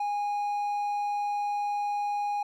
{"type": "tone", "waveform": "triangle", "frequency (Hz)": 822, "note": "G#5", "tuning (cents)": -18, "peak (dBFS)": -25, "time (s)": [0, 2.43], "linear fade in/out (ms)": 5, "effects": []}